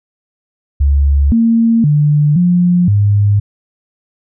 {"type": "tone with pitch steps", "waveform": "sine", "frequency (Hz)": [70.4, 229, 148, 177, 102.3], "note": ["C#2", "A#3", "D3", "F3", "G#2"], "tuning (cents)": [27, -31, 14, 23, -26], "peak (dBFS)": -7, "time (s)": [0.8, 3.4], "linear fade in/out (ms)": 10, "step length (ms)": 520, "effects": []}